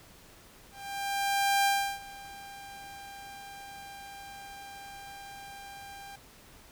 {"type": "tone with ADSR envelope", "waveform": "sawtooth", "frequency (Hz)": 795, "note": "G5", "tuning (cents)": 24, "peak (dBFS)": -19, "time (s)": [0.71, 6.16], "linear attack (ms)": 940, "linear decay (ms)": 340, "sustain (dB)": -21, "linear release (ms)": 6, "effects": ["pink hiss -55 dBFS RMS until 6.71 s"]}